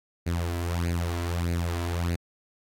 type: tone with flanger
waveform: sawtooth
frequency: 85.8 Hz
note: F2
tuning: 30 cents flat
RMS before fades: -28 dBFS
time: 0.26-2.16 s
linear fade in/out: 10 ms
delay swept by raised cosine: 0.45 to 3.05 ms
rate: 1.6 Hz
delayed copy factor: +0.65
effects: AAC 48 kbps